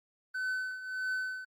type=tone with tremolo; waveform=triangle; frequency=1515 Hz; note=F#6; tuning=40 cents sharp; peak=-28 dBFS; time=0.34-1.45 s; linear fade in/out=10 ms; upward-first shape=triangle; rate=1.6 Hz; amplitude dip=75%; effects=Opus 32 kbps